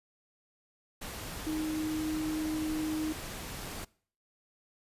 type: tone in noise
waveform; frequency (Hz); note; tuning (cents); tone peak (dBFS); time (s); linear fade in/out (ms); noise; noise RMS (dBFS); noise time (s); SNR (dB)
sine; 311.1; D#4; 0; -31; 1.46-3.13; 10; pink; -41; 1.01-3.85; +7
effects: noise-tail reverb RT60 0.5 s tail -23 dB re dry + resampled to 32000 Hz